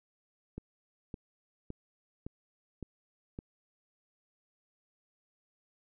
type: click train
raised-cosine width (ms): 3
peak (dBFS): -27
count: 6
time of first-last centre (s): 0.58-3.389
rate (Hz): 1.78
effects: none